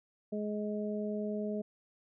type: harmonic tone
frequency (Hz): 210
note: G#3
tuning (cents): +19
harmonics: 1 / 2 / 3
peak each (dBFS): -35 / -38 / -40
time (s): 0.32-1.62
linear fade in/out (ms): 10
effects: none